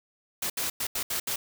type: noise bursts at uneven times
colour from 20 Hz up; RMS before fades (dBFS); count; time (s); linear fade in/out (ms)
white; -30; 6; 0.42-0.5 / 0.57-0.7 / 0.8-0.87 / 0.95-1.03 / 1.1-1.2 / 1.27-1.36; 5
effects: none